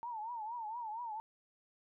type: tone with vibrato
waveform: sine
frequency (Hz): 907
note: A#5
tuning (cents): -48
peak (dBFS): -39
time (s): 0.03-1.2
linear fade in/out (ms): 0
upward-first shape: triangle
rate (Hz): 4.3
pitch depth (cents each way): 150
effects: none